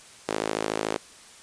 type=tone with high-pass filter; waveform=sawtooth; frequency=53.6 Hz; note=A1; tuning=45 cents flat; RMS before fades=-29 dBFS; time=0.28-0.98 s; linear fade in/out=5 ms; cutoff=400 Hz; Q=1.4; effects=white hiss -49 dBFS RMS until 1.42 s + resampled to 22050 Hz